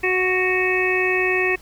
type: harmonic tone with a mistuned harmonic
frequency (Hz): 370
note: F#4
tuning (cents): 0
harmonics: 1 / 2 / 3 / 5 / 6 / 7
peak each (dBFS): -21 / -30 / -31 / -23 / -26 / -23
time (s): 0.03-1.56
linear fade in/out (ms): 10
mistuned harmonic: 2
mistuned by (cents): -17
effects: added 50 Hz sine -46 dBFS peak until 1.61 s + pink hiss -49 dBFS RMS until 1.61 s